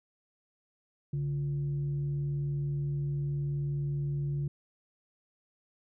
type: tone with frequency modulation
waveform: sine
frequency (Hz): 143.4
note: D3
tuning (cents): -41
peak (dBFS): -29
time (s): 1.13-4.48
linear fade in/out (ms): 5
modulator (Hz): 206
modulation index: 0.25
effects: none